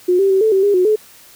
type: tone with pitch steps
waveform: sine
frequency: 360 / 391.3 / 383.2 / 438.5 / 384.8 / 406.2 / 364.9 / 428.7 Hz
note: F#4 / G4 / G4 / A4 / G4 / G#4 / F#4 / A4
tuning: -47 / -3 / -39 / -6 / -32 / -38 / -24 / -45 cents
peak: -10 dBFS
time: 0.08-0.96 s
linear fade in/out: 10 ms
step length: 110 ms
effects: white hiss -44 dBFS RMS until 1.35 s